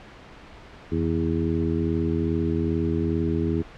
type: harmonic tone with a mistuned harmonic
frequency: 82.41 Hz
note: E2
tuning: in tune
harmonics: 1 / 2 / 3 / 4 / 5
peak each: -27 / -28 / -28 / -27 / -30 dBFS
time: 0.91-3.63 s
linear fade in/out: 20 ms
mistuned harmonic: 1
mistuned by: +100 cents
effects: pink hiss -45 dBFS RMS until 3.77 s + low-pass 3000 Hz 12 dB/octave